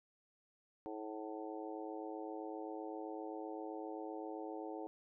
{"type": "harmonic tone with a mistuned harmonic", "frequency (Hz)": 107.7, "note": "A2", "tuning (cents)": -37, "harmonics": [3, 4, 5, 6, 7, 8], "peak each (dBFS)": [-46, -48, -50, -58, -50, -53], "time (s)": [0.86, 4.87], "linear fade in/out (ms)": 0, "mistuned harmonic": 8, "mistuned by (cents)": 46, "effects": []}